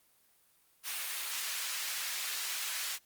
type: high-pass noise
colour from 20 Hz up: pink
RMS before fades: -37 dBFS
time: 0.83-2.99 s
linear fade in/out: 50 ms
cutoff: 1900 Hz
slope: 12 dB/octave
effects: white hiss -68 dBFS RMS until 3.05 s + Opus 32 kbps